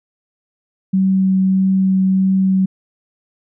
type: tone with vibrato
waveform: sine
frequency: 190 Hz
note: F#3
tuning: 46 cents sharp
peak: -11 dBFS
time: 0.93-2.66 s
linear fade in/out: 10 ms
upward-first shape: triangle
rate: 1.6 Hz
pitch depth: 8 cents each way
effects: none